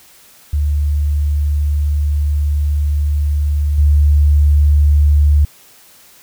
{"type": "tone with level steps", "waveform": "sine", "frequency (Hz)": 73.42, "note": "D2", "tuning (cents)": 0, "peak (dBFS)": [-12, -7], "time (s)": [0.53, 5.45], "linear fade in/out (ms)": 5, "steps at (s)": 3.78, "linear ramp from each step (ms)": 5, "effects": ["white hiss -45 dBFS RMS until 6.22 s"]}